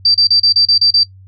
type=tone bursts; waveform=sine; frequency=4673 Hz; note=D8; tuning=9 cents flat; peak=-7 dBFS; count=8; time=0.05-1.034 s; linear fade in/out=5 ms; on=95 ms; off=32 ms; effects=noise-tail reverb RT60 0.1 s tail -21 dB re dry + added 95 Hz sine -37 dBFS peak until 1.27 s